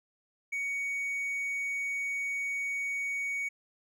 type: tone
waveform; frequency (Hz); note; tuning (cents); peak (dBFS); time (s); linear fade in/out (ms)
triangle; 2240; C#7; +18; -29; 0.52-3.49; 10
effects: none